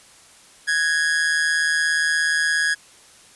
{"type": "tone with amplitude modulation", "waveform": "45% pulse", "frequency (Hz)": 1661.2, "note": "G#6", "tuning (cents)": 0, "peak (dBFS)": -15, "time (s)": [0.67, 2.75], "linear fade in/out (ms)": 20, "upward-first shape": "sine", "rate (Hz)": 157, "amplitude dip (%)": 65, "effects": ["white hiss -49 dBFS RMS until 3.35 s", "resampled to 24000 Hz"]}